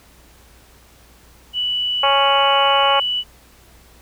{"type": "tone", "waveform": "sine", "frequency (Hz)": 2960, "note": "F#7", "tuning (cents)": 0, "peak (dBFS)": -18, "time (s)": [1.53, 3.24], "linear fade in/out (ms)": 50}
{"type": "harmonic tone", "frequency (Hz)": 277.2, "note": "C#4", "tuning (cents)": 0, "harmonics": [2, 3, 4, 5, 6, 7, 8, 9, 10], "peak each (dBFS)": [-20, -18, -18, -24, -32, -35, -29, -28, -33], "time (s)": [2.03, 3], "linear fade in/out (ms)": 5}
{"effects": ["added 60 Hz sine -50 dBFS peak until 4.01 s", "pink hiss -50 dBFS RMS until 4.01 s"]}